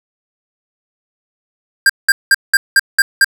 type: tone bursts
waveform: square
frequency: 1596 Hz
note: G6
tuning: 31 cents sharp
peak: -6 dBFS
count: 7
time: 1.86-3.245 s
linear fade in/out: 2 ms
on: 35 ms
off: 190 ms
effects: none